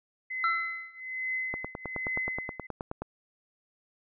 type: tone with tremolo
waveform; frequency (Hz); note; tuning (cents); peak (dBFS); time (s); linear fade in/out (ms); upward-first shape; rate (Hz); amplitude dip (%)
sine; 2041; C7; -44; -28; 0.3-2.67; 10; triangle; 1.2; 95
type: tone with exponential decay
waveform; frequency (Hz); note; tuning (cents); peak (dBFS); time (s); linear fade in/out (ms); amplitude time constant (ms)
triangle; 1339; E6; +27; -21; 0.44-1; 1; 120
type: click train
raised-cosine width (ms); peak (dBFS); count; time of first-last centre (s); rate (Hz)
1; -20; 15; 1.54-3.02; 9.46
effects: resampled to 11025 Hz